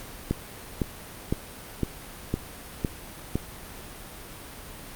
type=click train; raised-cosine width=3 ms; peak=-11 dBFS; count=7; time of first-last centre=0.31-3.356 s; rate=1.97 Hz; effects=pink hiss -42 dBFS RMS until 4.95 s + Opus 48 kbps